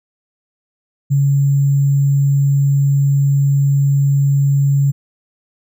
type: tone with sample-and-hold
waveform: sine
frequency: 140 Hz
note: C#3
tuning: 18 cents sharp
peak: -10 dBFS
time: 1.1-4.92 s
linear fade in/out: 20 ms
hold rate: 7350 Hz
effects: none